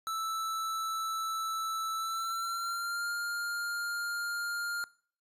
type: tone with pitch glide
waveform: square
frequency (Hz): 1318.5 to 1405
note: E6 to F6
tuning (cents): 0 to +10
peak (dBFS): -33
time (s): 0.07-4.84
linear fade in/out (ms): 0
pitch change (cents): +110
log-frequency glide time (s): 1.96-3.1
effects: noise-tail reverb RT60 0.5 s tail -22 dB re dry + resampled to 32000 Hz